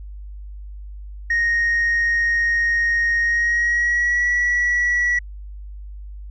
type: tone with pitch glide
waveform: sine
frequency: 1864.7 to 1940.5 Hz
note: A#6 to B6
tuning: 0 to -31 cents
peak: -14 dBFS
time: 1.3-5.19 s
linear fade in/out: 5 ms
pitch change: +69 cents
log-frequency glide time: 3.21-4.28 s
effects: tanh soft clip ceiling -14 dBFS + added 50 Hz sine -32 dBFS peak until 6.3 s